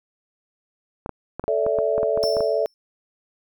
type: clicks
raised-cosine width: 1 ms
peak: -15 dBFS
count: 12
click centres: 1.061 / 1.093 / 1.396 / 1.44 / 1.665 / 1.787 / 1.98 / 2.031 / 2.175 / 2.238 / 2.368 / 2.406 s
type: chord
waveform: sine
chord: A suspended fourth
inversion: none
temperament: equal with one note detuned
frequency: 440 / 576.6 / 659.3 Hz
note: A4 / D5 / E5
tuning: 0 / -32 / 0 cents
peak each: -23 dBFS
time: 1.48-2.66 s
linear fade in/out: 0 ms
type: tone with exponential decay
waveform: 45% pulse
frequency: 5380 Hz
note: E8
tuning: 34 cents sharp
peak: -24 dBFS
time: 2.23-2.74 s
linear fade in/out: 0 ms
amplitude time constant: 110 ms
effects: none

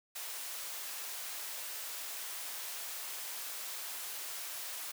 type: high-pass noise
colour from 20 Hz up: white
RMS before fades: -42 dBFS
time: 0.15-4.92 s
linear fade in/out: 10 ms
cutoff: 580 Hz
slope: 12 dB/octave
effects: none

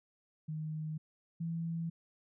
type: tone pair in turn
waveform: sine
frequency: 155.56 / 165.91 Hz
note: D#3 / E3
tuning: 0 / +11 cents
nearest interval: minor second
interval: 111 cents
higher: second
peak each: -36 / -34 dBFS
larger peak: second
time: 0.48-0.98 / 1.4-1.9 s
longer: neither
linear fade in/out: 10 ms
effects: none

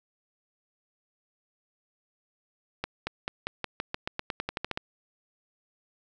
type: accelerating click train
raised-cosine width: 0.3 ms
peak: -14 dBFS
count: 16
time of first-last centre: 2.84-4.775 s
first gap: 230 ms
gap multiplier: 0.91
effects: none

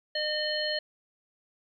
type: harmonic tone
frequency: 608 Hz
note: D#5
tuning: 40 cents flat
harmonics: 1 / 3 / 5 / 7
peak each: -32 / -34 / -35 / -32 dBFS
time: 0.15-0.79 s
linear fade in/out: 5 ms
effects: 11-bit

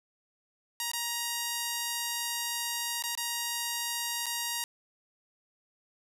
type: tone with dropouts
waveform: 5% pulse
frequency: 943 Hz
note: A#5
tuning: 20 cents sharp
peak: -19 dBFS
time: 0.8-4.64 s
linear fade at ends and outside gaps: 1 ms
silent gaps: 0.916-0.934 / 3.024-3.038 / 3.152-3.175 / 4.259-4.265 s
effects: none

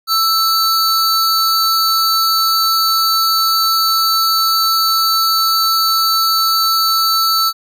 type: tone pair together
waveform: square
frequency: 1323 / 4502 Hz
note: E6 / C#8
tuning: +6 / +26 cents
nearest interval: octave + major sixth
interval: 2120 cents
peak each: -15 dBFS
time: 0.07-7.53 s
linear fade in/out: 50 ms
effects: none

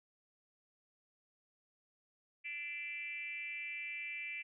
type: tone with frequency modulation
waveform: sine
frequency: 2349 Hz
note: D7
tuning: in tune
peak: -40 dBFS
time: 2.44-4.43 s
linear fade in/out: 20 ms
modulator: 306 Hz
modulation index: 0.97
effects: none

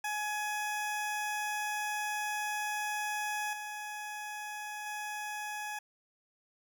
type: tone with level steps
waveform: 20% pulse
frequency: 841 Hz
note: G#5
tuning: 22 cents sharp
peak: -28 / -34 / -32 dBFS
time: 0.04-5.79 s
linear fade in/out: 5 ms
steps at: 3.53 / 4.86 s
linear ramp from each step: 2 ms
effects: none

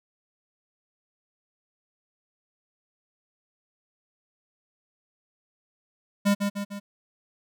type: tone with echo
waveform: square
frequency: 201.9 Hz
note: G#3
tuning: 49 cents flat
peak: -19 dBFS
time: 6.25-6.35 s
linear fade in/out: 20 ms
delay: 150 ms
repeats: 3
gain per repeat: -5 dB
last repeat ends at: 6.8 s
effects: none

